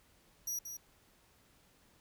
sawtooth tone with echo, 5790 Hz, F#8, 38 cents flat, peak -33 dBFS, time 0.47-0.59 s, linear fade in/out 5 ms, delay 180 ms, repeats 1, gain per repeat -7 dB, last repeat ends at 0.77 s, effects pink hiss -67 dBFS RMS until 2 s

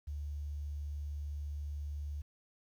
sine tone with quantisation, 73.1 Hz, D2, 7 cents flat, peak -37 dBFS, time 0.07-2.22 s, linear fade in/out 10 ms, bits 11, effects none

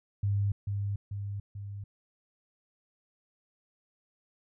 sine tone with echo, 100.7 Hz, G2, 47 cents sharp, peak -25 dBFS, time 0.23-0.52 s, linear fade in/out 5 ms, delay 440 ms, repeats 3, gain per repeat -4 dB, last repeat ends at 1.84 s, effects none

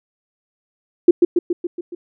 sine tone with echo, 349.2 Hz, F4, in tune, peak -3 dBFS, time 1.08-1.11 s, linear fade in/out 5 ms, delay 140 ms, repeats 6, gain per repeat -4 dB, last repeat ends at 1.95 s, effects none

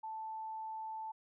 sine tone, 880 Hz, A5, in tune, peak -40 dBFS, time 0.03-1.12 s, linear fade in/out 10 ms, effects none

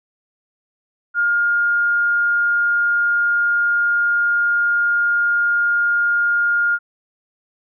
sine tone, 1415 Hz, F6, 22 cents sharp, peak -14 dBFS, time 1.14-6.79 s, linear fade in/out 50 ms, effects none

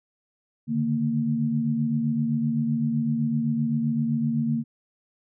sine tone cluster, 143 / 150.8 / 230.2 Hz, D3 / D3 / A#3, -46 / +46 / -22 cents, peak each -30 / -29 / -23 dBFS, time 0.67-4.64 s, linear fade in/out 50 ms, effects none

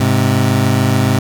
25% pulse tone pair together, 103.82 / 130.81 Hz, G#2 / C3, 0 / 0 cents, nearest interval major third, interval 400 cents, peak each -10 dBFS, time 0-1.19 s, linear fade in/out 5 ms, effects none

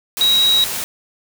sine tone in noise, 3835 Hz, A#7, 48 cents sharp, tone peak -11 dBFS, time 0.21-0.64 s, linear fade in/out 0 ms, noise white, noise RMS -24 dBFS, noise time 0.17-0.84 s, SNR +10 dB, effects none

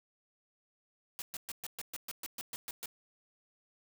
white noise bursts, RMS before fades -41 dBFS, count 12, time 1.19-2.858 s, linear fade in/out 0 ms, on 29 ms, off 120 ms, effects none

